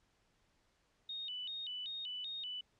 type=tone with vibrato; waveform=sine; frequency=3328 Hz; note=G#7; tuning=3 cents sharp; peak=-40 dBFS; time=1.09-2.61 s; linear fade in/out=5 ms; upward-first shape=square; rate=2.6 Hz; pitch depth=190 cents each way; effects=pink hiss -75 dBFS RMS until 2.79 s + low-pass 7000 Hz 12 dB/octave